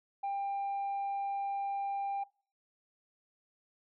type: tone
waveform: sine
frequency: 795 Hz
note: G5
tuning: 24 cents sharp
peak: -30 dBFS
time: 0.23-2.24 s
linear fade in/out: 10 ms
effects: noise-tail reverb RT60 0.4 s tail -24 dB re dry + tanh soft clip ceiling -31 dBFS